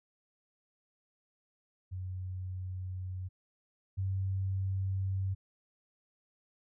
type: tone pair in turn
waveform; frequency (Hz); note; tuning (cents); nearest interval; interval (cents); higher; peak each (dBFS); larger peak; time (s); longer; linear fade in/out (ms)
sine; 92.5 / 95.79; F#2 / G2; 0 / -39; minor second; 61; second; -36 / -30; second; 1.91-3.29 / 3.97-5.35; neither; 20
effects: none